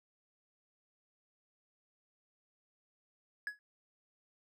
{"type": "tone with exponential decay", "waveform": "triangle", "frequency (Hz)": 1682, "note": "G#6", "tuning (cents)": 22, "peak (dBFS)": -30, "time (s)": [3.47, 3.59], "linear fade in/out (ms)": 1, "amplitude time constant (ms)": 25, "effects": []}